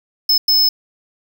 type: tone bursts at uneven times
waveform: square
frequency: 5210 Hz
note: E8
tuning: 21 cents flat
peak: -11 dBFS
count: 2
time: 0.29-0.38 / 0.48-0.69 s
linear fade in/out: 5 ms
effects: 8-bit